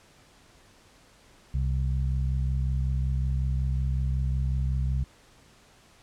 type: harmonic tone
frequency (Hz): 65.41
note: C2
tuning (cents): 0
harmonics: 1 / 2 / 3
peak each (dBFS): -25 / -29 / -42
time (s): 1.54-5.04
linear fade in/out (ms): 5
effects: pink hiss -57 dBFS RMS until 6.02 s + low-pass 9000 Hz 12 dB/octave